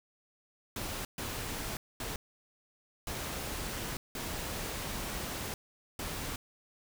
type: noise bursts at uneven times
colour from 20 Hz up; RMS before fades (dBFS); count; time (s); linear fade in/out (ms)
pink; -38; 6; 0.76-1.05 / 1.18-1.77 / 2-2.16 / 3.07-3.97 / 4.15-5.54 / 5.99-6.36; 2
effects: none